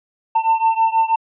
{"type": "beating tone pair", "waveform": "triangle", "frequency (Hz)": [896, 902.2], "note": ["A5", "A5"], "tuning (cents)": [31, 43], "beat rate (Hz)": 6.2, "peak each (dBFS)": [-14, -16], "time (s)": [0.35, 1.16], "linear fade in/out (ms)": 10, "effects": ["resampled to 8000 Hz"]}